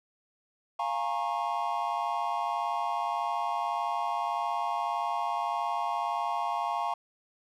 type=chord; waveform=triangle; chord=Bb minor seventh; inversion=second; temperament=equal with one note detuned; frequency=698.5 / 830.6 / 932.3 / 1089.7 Hz; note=F5 / Ab5 / Bb5 / Db6; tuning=0 / 0 / 0 / -30 cents; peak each=-32 dBFS; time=0.79-6.94 s; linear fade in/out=5 ms; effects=none